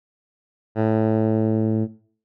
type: tone with low-pass filter sweep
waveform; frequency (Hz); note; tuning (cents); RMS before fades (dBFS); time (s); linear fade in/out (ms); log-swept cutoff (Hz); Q
10% pulse; 110; A2; 0; -20; 0.75-1.88; 50; 1100 to 290; 0.82
effects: noise-tail reverb RT60 0.5 s tail -19 dB re dry